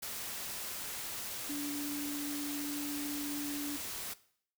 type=tone in noise; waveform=sine; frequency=289.7 Hz; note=D4; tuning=24 cents flat; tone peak=-36 dBFS; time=1.49-3.77 s; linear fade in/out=10 ms; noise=white; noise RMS=-41 dBFS; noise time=0.02-4.14 s; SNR=+2 dB; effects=noise-tail reverb RT60 0.6 s tail -18 dB re dry